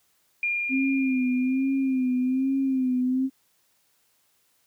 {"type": "tone with exponential decay", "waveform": "sine", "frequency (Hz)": 2408, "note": "D7", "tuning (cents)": 43, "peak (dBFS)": -22, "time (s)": [0.43, 3.01], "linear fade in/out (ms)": 2, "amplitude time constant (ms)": 560}
{"type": "tone with vibrato", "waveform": "sine", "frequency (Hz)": 260.9, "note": "C4", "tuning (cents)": -5, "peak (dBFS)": -21, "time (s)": [0.69, 3.3], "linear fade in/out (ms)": 50, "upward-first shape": "sine", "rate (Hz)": 1.2, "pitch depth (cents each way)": 64}
{"effects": ["white hiss -67 dBFS RMS until 4.66 s", "high-pass 60 Hz 12 dB/octave"]}